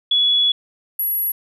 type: tone pair in turn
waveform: sine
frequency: 3391 / 11426 Hz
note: G#7 / F9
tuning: +35 / +38 cents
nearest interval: octave + major sixth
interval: 2103 cents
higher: second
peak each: -13 / -18 dBFS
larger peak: first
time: 0.11-0.52 / 0.99-1.32 s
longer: first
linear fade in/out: 5 ms
effects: none